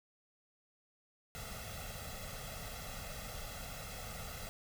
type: noise with comb filter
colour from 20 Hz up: pink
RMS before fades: -45 dBFS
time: 1.35-4.49 s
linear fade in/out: 0 ms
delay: 1.5 ms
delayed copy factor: +0.85
effects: none